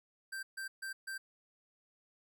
square tone bursts, 1568 Hz, G6, in tune, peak -40 dBFS, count 4, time 0.32-1.18 s, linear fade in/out 10 ms, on 110 ms, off 140 ms, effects 13-bit

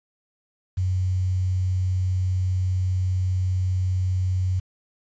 sine tone with quantisation, 92.5 Hz, F#2, in tune, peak -20 dBFS, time 0.77-4.6 s, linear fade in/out 10 ms, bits 8, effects resampled to 16000 Hz

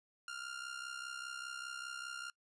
sawtooth tone with amplitude modulation, 1400 Hz, F6, 4 cents sharp, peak -36 dBFS, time 0.28-2.3 s, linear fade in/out 2 ms, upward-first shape sine, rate 65 Hz, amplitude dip 70%, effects noise-tail reverb RT60 0.1 s tail -24 dB re dry + resampled to 22050 Hz

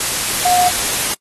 sine tone in noise, 720 Hz, F#5, 47 cents flat, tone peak -11 dBFS, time 0.45-0.69 s, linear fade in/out 5 ms, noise white, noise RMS -18 dBFS, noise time 0-1.14 s, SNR +4 dB, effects noise-tail reverb RT60 0.1 s tail -24 dB re dry + AAC 32 kbps

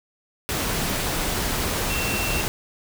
sine tone in noise, 2700 Hz, E7, 41 cents sharp, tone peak -28 dBFS, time 1.9-2.41 s, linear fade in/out 0 ms, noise pink, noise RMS -25 dBFS, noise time 0.49-2.48 s, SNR -6 dB, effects none

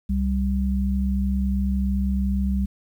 sine tone pair together, 66.24 / 196 Hz, C2 / G3, +22 / 0 cents, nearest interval octave + perfect fifth, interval 1878 cents, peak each -22 / -23 dBFS, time 0.09-2.66 s, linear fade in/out 10 ms, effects 9-bit

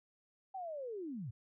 sine linear sweep, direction down, 784 to 98.6 Hz, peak -40 dBFS, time 0.54-1.31 s, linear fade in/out 10 ms, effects none

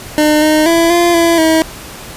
25% pulse tone with pitch steps, 303 / 308.1 / 334 / 345.2 / 336 / 320.4 Hz, D#4 / D#4 / E4 / F4 / E4 / E4, -46 / -17 / +23 / -20 / +33 / -49 cents, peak -4 dBFS, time 0.18-1.62 s, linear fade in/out 0 ms, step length 240 ms, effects pink hiss -30 dBFS RMS until 2.16 s + resampled to 32000 Hz

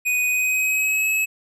square tone with pitch glide, 2489 to 2577 Hz, D#7 to E7, 0 to -40 cents, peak -19 dBFS, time 0.05-1.26 s, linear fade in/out 20 ms, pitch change +60 cents, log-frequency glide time 0.27-1.08 s, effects none

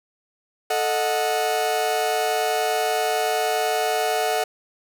40% pulse chord, D# diminished, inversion second, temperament equal with one note detuned, 440 / 622.3 / 732.8 Hz, A4 / D#5 / F#5, 0 / 0 / -17 cents, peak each -25 / -26 / -22 dBFS, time 0.7-4.44 s, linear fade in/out 5 ms, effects none

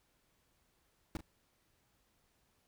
brown noise with echo, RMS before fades -38 dBFS, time 1.15-1.17 s, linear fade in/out 2 ms, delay 38 ms, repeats 1, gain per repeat -11 dB, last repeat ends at 1.208 s, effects pink hiss -75 dBFS RMS until 2.67 s

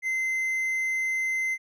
triangle tone, 2067 Hz, C7, 22 cents flat, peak -23 dBFS, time 0.02-1.58 s, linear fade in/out 50 ms, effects none

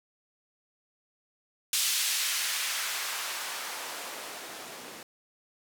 blue noise with band-pass filter sweep, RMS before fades -33 dBFS, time 1.73-5.03 s, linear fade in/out 2 ms, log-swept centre 3800 to 270 Hz, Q 0.77, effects none

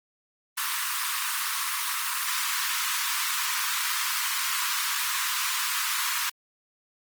pink high-pass noise, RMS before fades -28 dBFS, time 0.57-6.3 s, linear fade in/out 10 ms, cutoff 960 Hz, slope 96 dB/octave, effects Opus 24 kbps

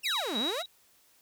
sawtooth exponential two-way sweep, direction down then up, 2900 to 199.7 to 765 Hz, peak -28 dBFS, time 0.03-0.63 s, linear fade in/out 20 ms, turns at 0.38 s
sine tone with tremolo, 3844 Hz, B7, 48 cents flat, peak -29 dBFS, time 0.05-0.66 s, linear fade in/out 10 ms, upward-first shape square, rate 3.3 Hz, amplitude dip 65%
effects white hiss -64 dBFS RMS until 1.21 s

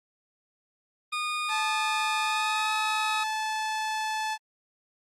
20% pulse tone with pitch glide, 1226 to 1272.2 Hz, D#6 to D#6, -26 to +38 cents, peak -23 dBFS, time 1.12-3.24 s, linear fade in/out 10 ms, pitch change +64 cents, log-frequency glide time 2.22-2.72 s
sawtooth tone, 869 Hz, A5, 22 cents flat, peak -24 dBFS, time 1.48-4.38 s, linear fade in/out 50 ms
effects low-pass 8000 Hz 12 dB/octave + Opus 32 kbps

